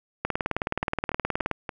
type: two click trains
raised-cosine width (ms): 0.5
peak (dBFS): -10 / -16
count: 25 / 4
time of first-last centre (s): 0.25-1.513 / 0.83-1.692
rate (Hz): 19 / 3.48
effects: none